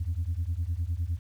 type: beating tone pair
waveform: sine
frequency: 79.8 / 89.6 Hz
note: D#2 / F2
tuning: +44 / +45 cents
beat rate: 9.8 Hz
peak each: -29 / -29 dBFS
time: 0-1.19 s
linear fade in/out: 10 ms
effects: tanh soft clip ceiling -23 dBFS + 10-bit